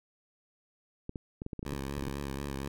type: clicks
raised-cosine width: 3 ms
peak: -24 dBFS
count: 11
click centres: 1.094 / 1.158 / 1.419 / 1.464 / 1.532 / 1.593 / 1.629 / 1.729 / 1.979 / 2.027 / 2.076 s
type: tone with vibrato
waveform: 10% pulse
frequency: 69.3 Hz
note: C#2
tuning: in tune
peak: -27 dBFS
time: 1.65-2.68 s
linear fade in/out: 5 ms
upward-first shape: sine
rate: 4.1 Hz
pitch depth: 50 cents each way
effects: none